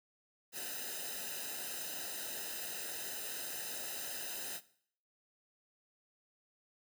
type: noise with comb filter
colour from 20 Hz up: white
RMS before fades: -42 dBFS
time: 0.52-4.61 s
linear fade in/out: 50 ms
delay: 0.89 ms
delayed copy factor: -0.95
effects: noise-tail reverb RT60 0.6 s tail -18 dB re dry

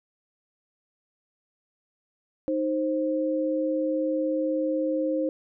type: tone pair together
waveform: sine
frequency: 310.8 / 527 Hz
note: D#4 / C5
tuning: -2 / +12 cents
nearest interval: major sixth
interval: 914 cents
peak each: -26 dBFS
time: 2.48-5.29 s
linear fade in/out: 0 ms
effects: none

